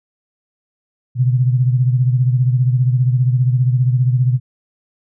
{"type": "beating tone pair", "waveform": "sine", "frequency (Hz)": [124.3, 139.3], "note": ["B2", "C#3"], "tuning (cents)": [12, 9], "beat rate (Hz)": 15, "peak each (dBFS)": [-12, -19], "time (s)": [1.15, 4.4], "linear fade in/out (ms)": 50, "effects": []}